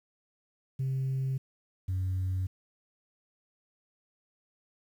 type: tone pair in turn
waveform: sine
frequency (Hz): 132.9 / 93.05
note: C3 / F#2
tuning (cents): +27 / +10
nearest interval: tritone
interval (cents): 617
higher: first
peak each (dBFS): -26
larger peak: neither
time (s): 0.79-1.38 / 1.88-2.47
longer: neither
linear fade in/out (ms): 10
effects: tanh soft clip ceiling -26 dBFS + 10-bit